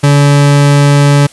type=tone; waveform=40% pulse; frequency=143.3 Hz; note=D3; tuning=42 cents flat; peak=-3 dBFS; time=0.03-1.27 s; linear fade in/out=10 ms; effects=white hiss -38 dBFS RMS until 1.32 s + resampled to 24000 Hz